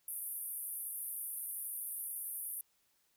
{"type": "band-pass noise", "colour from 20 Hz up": "white", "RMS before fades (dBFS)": -42, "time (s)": [0.08, 2.61], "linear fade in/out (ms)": 2, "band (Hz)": [9400, 14000], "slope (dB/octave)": 96, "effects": ["white hiss -75 dBFS RMS until 3.16 s"]}